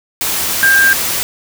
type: tone in noise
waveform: sine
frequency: 1594 Hz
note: G6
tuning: 28 cents sharp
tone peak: -7 dBFS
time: 0.63-0.93 s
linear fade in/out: 0 ms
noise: white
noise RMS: -17 dBFS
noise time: 0.21-1.23 s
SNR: +7 dB
effects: none